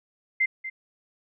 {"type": "tone with echo", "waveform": "sine", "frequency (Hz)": 2084, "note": "C7", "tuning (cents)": -7, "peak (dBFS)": -19, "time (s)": [0.4, 0.46], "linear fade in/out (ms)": 10, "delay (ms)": 240, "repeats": 1, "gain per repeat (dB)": -12, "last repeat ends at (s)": 0.7, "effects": []}